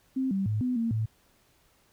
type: tone with pitch steps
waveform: sine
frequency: 263.1 / 194.1 / 106.8 / 250.6 / 229.4 / 110.3 Hz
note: C4 / G3 / G#2 / B3 / A#3 / A2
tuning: +10 / -17 / +49 / +25 / -28 / +5 cents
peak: -25 dBFS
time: 0.16-1.06 s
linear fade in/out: 10 ms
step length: 150 ms
effects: pink hiss -65 dBFS RMS until 1.92 s